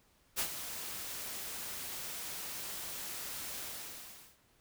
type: noise with ADSR envelope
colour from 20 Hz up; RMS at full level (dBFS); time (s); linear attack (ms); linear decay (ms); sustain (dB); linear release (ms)
white; -32; 0.36-4.38; 34; 85; -10; 780
effects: pink hiss -69 dBFS RMS until 4.6 s